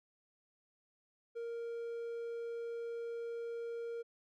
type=tone; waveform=triangle; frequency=466.2 Hz; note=A#4; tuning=in tune; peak=-37 dBFS; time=1.35-4.03 s; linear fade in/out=20 ms; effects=none